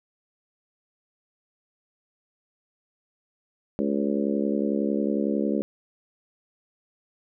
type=harmonic tone with a mistuned harmonic; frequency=71 Hz; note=C#2; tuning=42 cents sharp; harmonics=3 / 4 / 5 / 6 / 7 / 8; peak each=-26 / -28 / -30 / -32 / -33 / -34 dBFS; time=3.79-5.62 s; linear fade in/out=0 ms; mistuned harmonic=8; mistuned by=-19 cents; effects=none